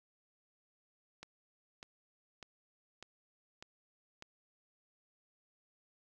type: click train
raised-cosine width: 0.2 ms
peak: -30 dBFS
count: 6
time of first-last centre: 1.23-4.224 s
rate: 1.67 Hz
effects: none